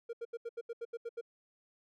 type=tone bursts; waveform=triangle; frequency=466.2 Hz; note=A#4; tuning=in tune; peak=-35 dBFS; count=10; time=0.09-1.212 s; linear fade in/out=10 ms; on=42 ms; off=78 ms; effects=none